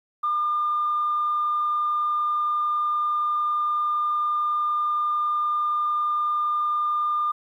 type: tone with frequency modulation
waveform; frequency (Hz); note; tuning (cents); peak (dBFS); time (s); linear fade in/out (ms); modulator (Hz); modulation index
sine; 1204; D6; +43; -20; 0.23-7.32; 10; 30.8; 0.22
effects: tanh soft clip ceiling -16 dBFS + 10-bit